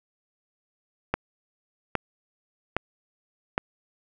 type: click train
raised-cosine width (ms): 0.5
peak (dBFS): -8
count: 4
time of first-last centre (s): 1.14-3.579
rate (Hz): 1.23
effects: none